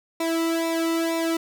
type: tone with flanger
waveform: sawtooth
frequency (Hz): 329.6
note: E4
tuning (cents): 0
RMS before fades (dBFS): -24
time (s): 0.2-1.37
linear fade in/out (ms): 5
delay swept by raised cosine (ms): 0.64 to 1.26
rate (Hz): 2.1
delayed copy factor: -0.9
effects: none